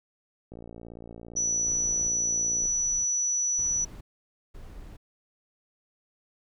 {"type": "click train", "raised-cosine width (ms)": 2, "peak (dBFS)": -30, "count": 124, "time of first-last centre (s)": [0.52, 2.655], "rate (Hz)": 57.6}
{"type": "tone", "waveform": "sine", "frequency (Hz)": 5920, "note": "F#8", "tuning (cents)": 0, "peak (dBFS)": -24, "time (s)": [1.36, 3.85], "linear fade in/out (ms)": 10}
{"type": "noise bursts", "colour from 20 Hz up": "brown", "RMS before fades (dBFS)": -43, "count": 4, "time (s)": [1.66, 4.97], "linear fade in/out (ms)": 10, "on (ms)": 430, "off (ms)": 530}
{"effects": []}